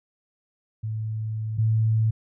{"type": "tone pair in turn", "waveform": "sine", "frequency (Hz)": [109.5, 110.64], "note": ["A2", "A2"], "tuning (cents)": [-8, 10], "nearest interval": "unison", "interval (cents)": 18, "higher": "second", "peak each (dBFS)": [-26, -18], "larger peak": "second", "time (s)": [[0.83, 1.58], [1.58, 2.11]], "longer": "first", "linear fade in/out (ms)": 10, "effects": []}